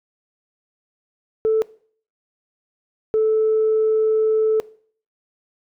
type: tone pair in turn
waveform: sine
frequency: 440 / 437.2 Hz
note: A4 / A4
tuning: 0 / -11 cents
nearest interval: unison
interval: 11 cents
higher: first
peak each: -13 dBFS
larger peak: neither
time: 1.45-1.62 / 3.14-4.6 s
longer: second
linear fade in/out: 0 ms
effects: noise-tail reverb RT60 0.5 s tail -21 dB re dry + tanh soft clip ceiling -11 dBFS